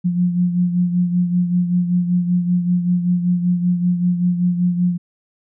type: beating tone pair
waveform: sine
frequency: 176.7 / 181.9 Hz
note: F3 / F#3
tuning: +21 / -29 cents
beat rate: 5.2 Hz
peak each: -15 / -23 dBFS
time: 0.04-4.98 s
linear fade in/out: 20 ms
effects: none